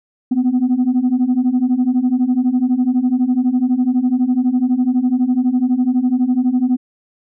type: beating tone pair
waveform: sine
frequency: 244.1 / 256.1 Hz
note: B3 / C4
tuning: -20 / -37 cents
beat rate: 12 Hz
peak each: -15 / -13 dBFS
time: 0.31-6.77 s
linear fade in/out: 10 ms
effects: tanh soft clip ceiling -9 dBFS